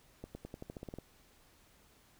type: accelerating click train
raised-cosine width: 2 ms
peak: -30 dBFS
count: 11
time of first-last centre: 0.24-0.986 s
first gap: 110 ms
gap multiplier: 0.91
effects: pink hiss -65 dBFS RMS until 2.19 s